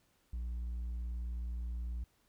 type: tone with hard clipping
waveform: triangle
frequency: 59.3 Hz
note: A#1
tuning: 30 cents sharp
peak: -35 dBFS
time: 0.33-2.04 s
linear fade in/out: 5 ms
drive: 1 dB
effects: pink hiss -73 dBFS RMS until 2.28 s

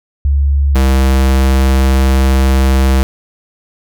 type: tone pair in turn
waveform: sine / square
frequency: 70.2 / 66.26 Hz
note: C#2 / C2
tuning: +22 / +22 cents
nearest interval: minor second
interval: 100 cents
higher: first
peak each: -8 dBFS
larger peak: neither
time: 0.25-0.75 / 0.75-3.03 s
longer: second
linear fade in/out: 0 ms
effects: none

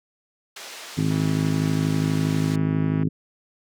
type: band-pass noise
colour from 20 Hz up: white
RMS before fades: -39 dBFS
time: 0.56-2.56 s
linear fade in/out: 5 ms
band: 400 to 5600 Hz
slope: 12 dB/octave
type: harmonic tone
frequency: 52.3 Hz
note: G#1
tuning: 13 cents sharp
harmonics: 2 / 3 / 4 / 5 / 6 / 7 / 8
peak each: -29 / -22 / -31 / -25 / -33 / -37 / -37 dBFS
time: 0.97-3.09 s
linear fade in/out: 10 ms
type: click train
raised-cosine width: 0.5 ms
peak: -24 dBFS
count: 312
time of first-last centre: 1.11-3.03 s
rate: 162 Hz
effects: none

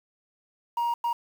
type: tone bursts at uneven times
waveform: sine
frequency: 944 Hz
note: A#5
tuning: 22 cents sharp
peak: -21 dBFS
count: 2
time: 0.77-0.94 / 1.04-1.13 s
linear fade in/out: 5 ms
effects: tanh soft clip ceiling -23 dBFS + 8-bit

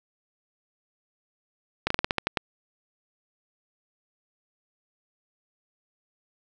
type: slowing click train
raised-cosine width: 0.3 ms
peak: -7 dBFS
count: 9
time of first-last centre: 1.87-2.372 s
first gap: 34 ms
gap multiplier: 1.17
effects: none

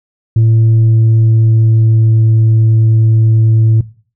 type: tone with pitch glide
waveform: sine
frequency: 112.5 to 111.34 Hz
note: A2 to A2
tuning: +39 to +21 cents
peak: -3 dBFS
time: 0.36-3.81 s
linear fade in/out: 5 ms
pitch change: -18 cents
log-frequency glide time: 0.58-2.27 s
effects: noise-tail reverb RT60 0.4 s tail -19 dB re dry + tanh soft clip ceiling -4 dBFS

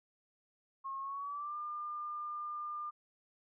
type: tone with pitch glide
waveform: sine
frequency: 1083 to 1201.7 Hz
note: C#6 to D6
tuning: -41 to +39 cents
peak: -38 dBFS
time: 0.84-2.91 s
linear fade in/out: 20 ms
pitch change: +180 cents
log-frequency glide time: 1-1.57 s
effects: none

